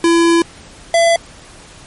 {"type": "tone pair in turn", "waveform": "square", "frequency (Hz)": [336.4, 672.8], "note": ["E4", "E5"], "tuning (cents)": [35, 35], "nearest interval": "octave", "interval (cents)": 1200, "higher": "second", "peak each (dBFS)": -9, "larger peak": "neither", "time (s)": [[0.04, 0.42], [0.94, 1.16]], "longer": "first", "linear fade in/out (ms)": 2, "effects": ["pink hiss -39 dBFS RMS until 1.86 s", "MP3 48 kbps"]}